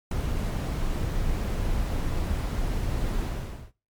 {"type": "noise with ADSR envelope", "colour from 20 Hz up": "brown", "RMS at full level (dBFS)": -21, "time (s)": [0.11, 3.72], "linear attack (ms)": 5, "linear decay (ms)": 4, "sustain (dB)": -6, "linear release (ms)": 500, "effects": ["noise-tail reverb RT60 0.3 s tail -20 dB re dry", "MP3 96 kbps"]}